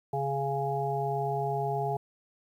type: harmonic tone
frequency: 138.59 Hz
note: C#3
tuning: in tune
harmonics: 1 / 3 / 5 / 6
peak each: -33 / -33 / -33 / -33 dBFS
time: 0.13-1.97 s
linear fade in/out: 5 ms
effects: 10-bit